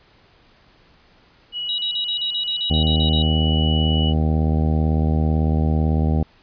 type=tone with pitch glide; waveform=sine; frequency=2921 to 2943 Hz; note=F#7 to F#7; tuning=-23 to -10 cents; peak=-24 dBFS; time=1.52-4.14 s; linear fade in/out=50 ms; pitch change=+13 cents; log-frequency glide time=2.17-3.51 s
type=tone bursts; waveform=sine; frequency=3820 Hz; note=A#7; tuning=42 cents sharp; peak=-22 dBFS; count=12; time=1.69-3.222 s; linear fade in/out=2 ms; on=91 ms; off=40 ms
type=harmonic tone; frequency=78 Hz; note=D#2; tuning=5 cents sharp; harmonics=1 / 2 / 3 / 4 / 5 / 6 / 7 / 8 / 9 / 10; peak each=-18 / -21 / -24 / -31 / -34 / -34 / -37 / -37 / -39 / -34 dBFS; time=2.7-6.23 s; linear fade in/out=5 ms
effects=pink hiss -54 dBFS RMS until 6.42 s + resampled to 11025 Hz